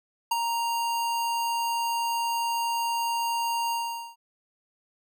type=tone with ADSR envelope; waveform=square; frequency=932.3 Hz; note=A#5; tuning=in tune; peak=-21 dBFS; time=0.31-4.16 s; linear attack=7 ms; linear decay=25 ms; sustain=-5 dB; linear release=450 ms; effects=none